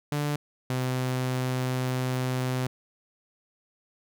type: tone pair in turn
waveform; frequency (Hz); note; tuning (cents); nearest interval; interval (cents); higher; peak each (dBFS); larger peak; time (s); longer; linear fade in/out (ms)
sawtooth; 146.83 / 128.03; D3 / C3; 0 / -37; major second; 237; first; -22 / -22; neither; 0.12-0.36 / 0.7-2.67; second; 2
effects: none